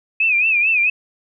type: tone with vibrato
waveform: sine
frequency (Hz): 2520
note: D#7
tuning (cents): +21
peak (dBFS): -13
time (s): 0.2-0.9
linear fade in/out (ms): 5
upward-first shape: sine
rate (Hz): 4.5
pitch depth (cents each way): 110
effects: none